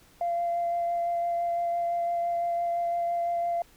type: tone with vibrato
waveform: sine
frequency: 689 Hz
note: F5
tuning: 24 cents flat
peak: -24 dBFS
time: 0.21-3.62 s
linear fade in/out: 2 ms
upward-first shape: sine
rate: 5.9 Hz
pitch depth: 10 cents each way
effects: tanh soft clip ceiling -21 dBFS + pink hiss -58 dBFS RMS until 3.76 s